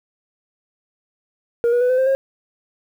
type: tone with pitch steps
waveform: sine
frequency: 471.2 / 483.9 / 496.9 / 510.3 / 524 / 538.1 Hz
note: A#4 / B4 / B4 / C5 / C5 / C5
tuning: +19 / -35 / +11 / -43 / +2 / +48 cents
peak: -11 dBFS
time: 1.64-2.15 s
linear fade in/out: 0 ms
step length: 85 ms
effects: tanh soft clip ceiling -13 dBFS + 8-bit